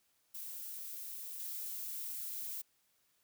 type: noise with level steps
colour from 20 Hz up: violet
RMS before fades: -45 / -42 dBFS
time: 0.34-2.62 s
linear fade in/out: 10 ms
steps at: 1.39 s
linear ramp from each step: 10 ms
effects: white hiss -75 dBFS RMS until 3.23 s